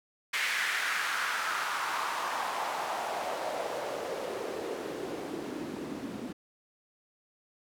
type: noise with band-pass filter sweep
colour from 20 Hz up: white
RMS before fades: -34 dBFS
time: 0.33-6.33 s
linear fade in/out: 10 ms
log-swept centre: 2000 to 230 Hz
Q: 2.6
effects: none